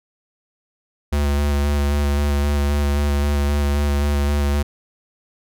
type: tone with vibrato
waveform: square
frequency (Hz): 72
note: D2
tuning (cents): -34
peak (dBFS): -17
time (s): 1.12-4.63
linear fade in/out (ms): 10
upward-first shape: square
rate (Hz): 3.8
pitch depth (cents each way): 16
effects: none